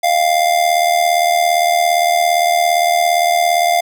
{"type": "tone with amplitude modulation", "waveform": "square", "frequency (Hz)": 698.5, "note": "F5", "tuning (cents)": 0, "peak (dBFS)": -9, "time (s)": [0.03, 3.81], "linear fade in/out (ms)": 10, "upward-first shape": "sine", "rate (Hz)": 77.5, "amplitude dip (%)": 65, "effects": []}